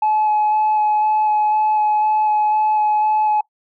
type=tone with vibrato; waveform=sine; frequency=853 Hz; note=G#5; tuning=46 cents sharp; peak=-12 dBFS; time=0.02-3.41 s; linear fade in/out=5 ms; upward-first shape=square; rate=2 Hz; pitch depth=9 cents each way; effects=noise-tail reverb RT60 0.1 s tail -22 dB re dry + tanh soft clip ceiling -11 dBFS